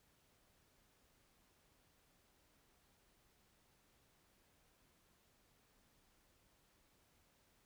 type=silence; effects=pink hiss -74 dBFS RMS until 7.65 s